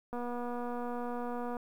click train, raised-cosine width 1 ms, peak -26 dBFS, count 349, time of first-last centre 0.13-1.568 s, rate 242 Hz, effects 10-bit

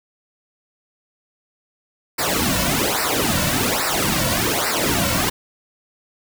pink noise with flanger, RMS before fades -20 dBFS, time 2.18-5.3 s, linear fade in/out 10 ms, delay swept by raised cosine 0.3 to 2.5 ms, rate 1.2 Hz, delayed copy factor -0.95, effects none

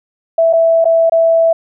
sine tone with dropouts, 659.3 Hz, E5, in tune, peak -7 dBFS, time 0.38-1.53 s, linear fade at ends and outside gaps 5 ms, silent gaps 0.529-0.533 / 0.844-0.853 / 1.097-1.12 s, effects none

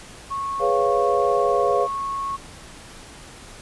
sine tone, 1100 Hz, C#6, 14 cents flat, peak -24 dBFS, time 0.3-2.37 s, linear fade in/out 20 ms
sine chord, C# dominant seventh, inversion second, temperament equal, 415.3 / 493.9 / 554.4 / 698.5 Hz, G#4 / B4 / C#5 / E#5, 0 / 0 / 0 / 0 cents, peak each -23 dBFS, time 0.59-1.88 s, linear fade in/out 50 ms
effects pink hiss -42 dBFS RMS until 3.61 s + resampled to 24000 Hz

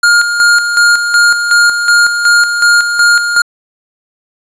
square tone with tremolo, 1416 Hz, F6, 23 cents sharp, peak -5 dBFS, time 0.03-3.42 s, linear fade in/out 5 ms, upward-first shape square, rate 2.7 Hz, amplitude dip 55%, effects resampled to 22050 Hz + 7-bit

